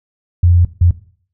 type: tone bursts at uneven times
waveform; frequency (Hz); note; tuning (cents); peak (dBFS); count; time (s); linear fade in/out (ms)
sine; 87.31; F2; 0; -6; 2; 0.43-0.65 / 0.81-0.91; 5
effects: noise-tail reverb RT60 0.5 s tail -17 dB re dry